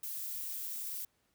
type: noise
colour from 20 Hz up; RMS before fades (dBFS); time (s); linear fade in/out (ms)
violet; -40; 0.03-1.05; 5
effects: pink hiss -75 dBFS RMS until 1.34 s + high-pass 60 Hz 12 dB/octave